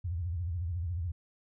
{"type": "tone with vibrato", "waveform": "sine", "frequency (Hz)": 86.1, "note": "F2", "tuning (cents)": -24, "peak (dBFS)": -31, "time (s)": [0.04, 1.12], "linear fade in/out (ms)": 10, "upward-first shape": "sine", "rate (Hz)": 14, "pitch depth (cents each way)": 160, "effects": []}